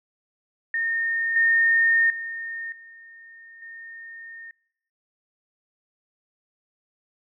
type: tone with level steps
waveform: sine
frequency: 1831 Hz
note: A#6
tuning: 32 cents flat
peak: -22 / -16 / -30 / -44 / -38 dBFS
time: 0.74-4.51 s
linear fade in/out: 2 ms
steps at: 1.36 / 2.1 / 2.72 / 3.62 s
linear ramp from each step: 2 ms
effects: noise-tail reverb RT60 0.9 s tail -24 dB re dry